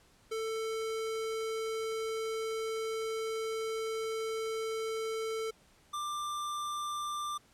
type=tone pair in turn; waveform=square; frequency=444.1 / 1185.6 Hz; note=A4 / D6; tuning=+16 / +16 cents; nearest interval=octave + perfect fourth; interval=1700 cents; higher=second; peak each=-34 / -35 dBFS; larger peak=first; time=0.31-5.51 / 5.93-7.38 s; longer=first; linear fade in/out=10 ms; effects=pink hiss -64 dBFS RMS until 7.53 s + low-pass 11000 Hz 12 dB/octave